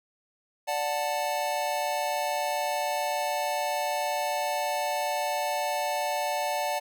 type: chord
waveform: square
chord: D major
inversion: none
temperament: just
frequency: 587.3 / 734.2 / 881 Hz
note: D5 / F#5 / A5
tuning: 0 / -14 / +2 cents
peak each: -32 dBFS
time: 0.67-6.8 s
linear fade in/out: 20 ms
effects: none